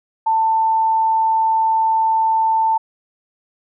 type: tone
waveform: sine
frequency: 890 Hz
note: A5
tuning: 20 cents sharp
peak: -13 dBFS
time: 0.26-2.78 s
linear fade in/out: 10 ms
effects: none